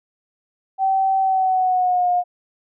sine tone with pitch glide, 770 to 714.3 Hz, G5 to F5, -31 to +39 cents, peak -15 dBFS, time 0.78-2.24 s, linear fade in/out 50 ms, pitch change -130 cents, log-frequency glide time 1.2-2.1 s, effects none

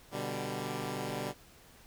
10% pulse chord, G major, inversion first, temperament equal, 123.47 / 146.83 / 196 Hz, B2 / D3 / G3, 0 / 0 / 0 cents, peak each -31 dBFS, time 0.11-1.34 s, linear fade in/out 50 ms, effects pink hiss -58 dBFS RMS until 1.86 s

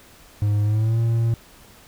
triangle tone with pitch glide, 103.83 to 115.21 Hz, G#2 to A#2, 0 to -20 cents, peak -15 dBFS, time 0.42-1.34 s, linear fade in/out 0 ms, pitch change +180 cents, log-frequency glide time 0.63-0.99 s, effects pink hiss -49 dBFS RMS until 1.87 s

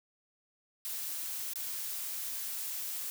blue noise with dropouts, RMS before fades -38 dBFS, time 0.85-3.1 s, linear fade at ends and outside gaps 0 ms, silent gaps 1.535-1.557 s, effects none

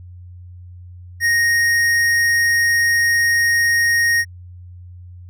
sine tone with tanh clipping, 1864.7 Hz, A#6, in tune, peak -15 dBFS, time 1.2-4.25 s, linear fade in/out 50 ms, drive 15 dB, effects added 89 Hz sine -35 dBFS peak until 5.29 s

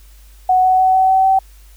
sine tone with pitch steps, 741 / 746.2 / 751.3 / 756.6 / 761.8 / 767.1 Hz, F#5 / F#5 / F#5 / F#5 / G5 / G5, +2 / +14 / +26 / +38 / -50 / -38 cents, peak -9 dBFS, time 0.49-1.39 s, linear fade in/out 5 ms, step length 150 ms, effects added 50 Hz sine -40 dBFS peak until 1.76 s + white hiss -51 dBFS RMS until 1.76 s

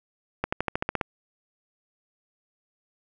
accelerating click train, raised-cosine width 0.5 ms, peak -10 dBFS, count 9, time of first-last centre 0.44-1.012 s, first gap 85 ms, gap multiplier 0.95, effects none

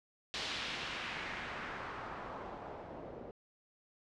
white noise with low-pass filter sweep, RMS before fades -43 dBFS, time 0.34-3.31 s, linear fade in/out 0 ms, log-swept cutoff 4200 to 490 Hz, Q 1.4, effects low-pass 7000 Hz 12 dB/octave

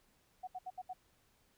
sine tone bursts, 740 Hz, F#5, in tune, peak -40 dBFS, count 5, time 0.43-0.934 s, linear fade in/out 10 ms, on 44 ms, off 71 ms, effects pink hiss -72 dBFS RMS until 1.57 s

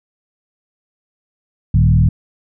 sine tone with frequency modulation, 110 Hz, A2, in tune, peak -8 dBFS, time 1.74-2.09 s, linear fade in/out 5 ms, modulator 40.3 Hz, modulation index 1.4, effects none

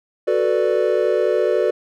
triangle chord, B minor seventh, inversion second, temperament equal, 370 / 440 / 493.9 / 587.3 Hz, F#4 / A4 / B4 / D5, 0 / 0 / 0 / 0 cents, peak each -19 dBFS, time 0.27-1.71 s, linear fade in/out 10 ms, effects none

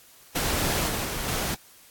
pink noise with level steps, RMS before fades -26 / -29 / -31 / -28 dBFS, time 0.35-1.55 s, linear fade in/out 10 ms, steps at 0.87 / 1.03 / 1.27 s, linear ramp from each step 20 ms, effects white hiss -53 dBFS RMS until 1.9 s + AAC 64 kbps

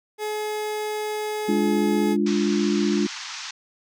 30% pulse tone, 424.8 Hz, G#4, 39 cents sharp, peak -23 dBFS, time 0.18-2.17 s, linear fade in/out 50 ms
sine chord, D diminished, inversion second, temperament equal, 207.7 / 293.7 / 349.2 Hz, Ab3 / D4 / F4, 0 / 0 / 0 cents, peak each -22 / -24 / -24 dBFS, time 1.48-3.07 s, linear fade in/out 10 ms
white band-pass noise, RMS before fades -35 dBFS, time 2.26-3.51 s, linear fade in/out 5 ms, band 860 to 6400 Hz, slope 48 dB/octave
effects none

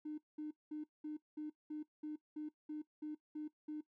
triangle tone bursts, 303.7 Hz, D#4, 42 cents flat, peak -37 dBFS, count 12, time 0.05-3.81 s, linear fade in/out 10 ms, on 130 ms, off 200 ms, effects noise-tail reverb RT60 0.1 s tail -20 dB re dry + tanh soft clip ceiling -39 dBFS

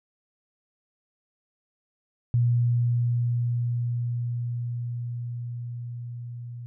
sine tone with level ramp, 120 Hz, B2, 49 cents flat, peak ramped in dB -18 to -35 dBFS, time 2.34-6.66 s, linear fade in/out 0 ms, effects none

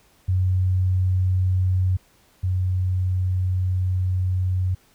sine tone pair in turn, 92.5 / 92.14 Hz, F#2 / F#2, 0 / -7 cents, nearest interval unison, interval 7 cents, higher first, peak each -17 / -19 dBFS, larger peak first, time 0.28-1.97 / 2.43-4.75 s, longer second, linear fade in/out 10 ms, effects pink hiss -58 dBFS RMS until 4.94 s

